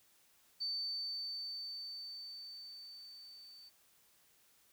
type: tone with level ramp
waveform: sine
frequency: 4550 Hz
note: C#8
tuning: 44 cents sharp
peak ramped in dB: -35 to -54 dBFS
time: 0.6-3.7 s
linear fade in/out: 20 ms
effects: white hiss -69 dBFS RMS until 4.72 s